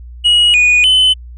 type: tone with pitch steps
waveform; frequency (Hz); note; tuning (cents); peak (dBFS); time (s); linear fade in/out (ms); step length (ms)
triangle; 2903 / 2463 / 3032; F#7 / D#7 / F#7; -34 / -18 / +42; -5; 0.24-1.14; 20; 300
effects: added 60 Hz sine -29 dBFS peak until 1.37 s + resampled to 22050 Hz